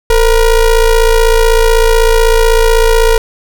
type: ring-modulated tone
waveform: square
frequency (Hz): 240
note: B3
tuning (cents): -49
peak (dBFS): -3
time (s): 0.1-3.18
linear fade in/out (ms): 2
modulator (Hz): 212
effects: none